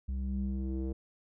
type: tone with low-pass filter sweep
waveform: square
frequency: 65.5 Hz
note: C2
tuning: 2 cents sharp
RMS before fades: -34 dBFS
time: 0.08-0.93 s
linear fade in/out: 10 ms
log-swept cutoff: 130 to 410 Hz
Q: 3.3
effects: none